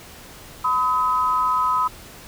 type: tone pair together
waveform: sine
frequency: 1008 / 1270 Hz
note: B5 / D#6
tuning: +35 / +35 cents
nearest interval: major third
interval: 400 cents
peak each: -20 dBFS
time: 0.64-1.88 s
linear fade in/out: 10 ms
effects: pink hiss -42 dBFS RMS until 2.27 s